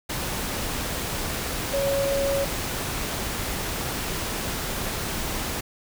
sine tone in noise, 554.4 Hz, C#5, in tune, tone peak -22 dBFS, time 1.73-2.45 s, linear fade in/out 10 ms, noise pink, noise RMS -29 dBFS, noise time 0.09-5.61 s, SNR +4 dB, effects none

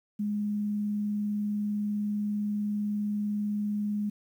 sine tone with vibrato, 207.7 Hz, G#3, in tune, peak -27 dBFS, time 0.19-4.1 s, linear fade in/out 10 ms, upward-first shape sine, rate 20 Hz, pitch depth 18 cents each way, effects 10-bit

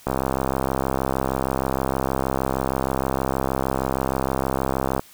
click train, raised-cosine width 1 ms, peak -8 dBFS, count 328, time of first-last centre 0.07-4.995 s, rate 66.4 Hz, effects white hiss -49 dBFS RMS until 5.13 s

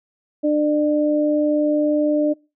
sine tone pair together, 299.1 / 599 Hz, D4 / D5, +32 / +34 cents, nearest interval octave, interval 1202 cents, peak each -17 / -19 dBFS, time 0.43-2.34 s, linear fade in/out 20 ms, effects noise-tail reverb RT60 0.3 s tail -25 dB re dry

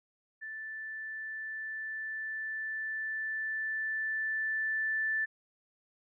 sine tone with level ramp, 1760 Hz, A6, in tune, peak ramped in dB -39 to -28 dBFS, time 0.41-5.26 s, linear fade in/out 20 ms, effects none

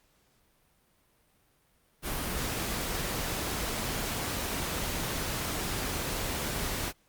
pink noise, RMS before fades -33 dBFS, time 2.02-6.93 s, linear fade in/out 50 ms, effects pink hiss -68 dBFS RMS until 7.08 s + Opus 48 kbps

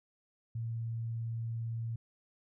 sine tone, 114.7 Hz, A#2, 28 cents flat, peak -34 dBFS, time 0.55-1.96 s, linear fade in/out 5 ms, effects none

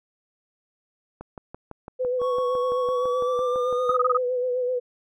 click train, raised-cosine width 1 ms, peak -23 dBFS, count 17, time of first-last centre 1.21-3.895 s, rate 5.96 Hz
sine tone with vibrato, 500 Hz, B4, 21 cents sharp, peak -22 dBFS, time 1.99-4.8 s, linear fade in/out 20 ms, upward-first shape sine, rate 7.8 Hz, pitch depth 37 cents each way
triangle tone with pitch glide, 1108.7 to 1230.2 Hz, C#6 to D#6, 0 to -20 cents, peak -26 dBFS, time 2.19-3.98 s, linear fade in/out 50 ms, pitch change +180 cents, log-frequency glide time 2.86-3.83 s
sine tone bursts, 1251 Hz, D#6, 9 cents sharp, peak -17 dBFS, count 6, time 3.89-4.173 s, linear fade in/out 5 ms, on 28 ms, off 23 ms
effects none

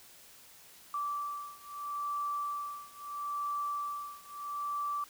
sine beating tone pair, 1163 / 1163.76 Hz, D6 / D6, -17 / -16 cents, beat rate 0.76 Hz, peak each -37 / -38 dBFS, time 0.94-5.04 s, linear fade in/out 2 ms, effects white hiss -56 dBFS RMS until 5.09 s

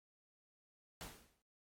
pink noise with exponential decay, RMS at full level -45 dBFS, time 1.01-1.42 s, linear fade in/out 0 ms, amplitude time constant 87 ms, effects MP3 64 kbps

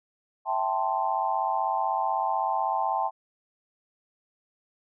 sine chord, A minor seventh, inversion second, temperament equal, 659.3 / 784 / 880 / 1046.5 Hz, E5 / G5 / A5 / C6, 0 / 0 / 0 / 0 cents, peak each -33 / -28 / -28 / -31 dBFS, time 0.45-3.11 s, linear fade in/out 50 ms, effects none

